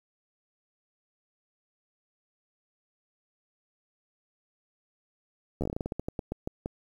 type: slowing click train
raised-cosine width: 2 ms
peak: -18 dBFS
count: 17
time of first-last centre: 5.61-6.659 s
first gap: 12 ms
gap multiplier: 1.2
effects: 9-bit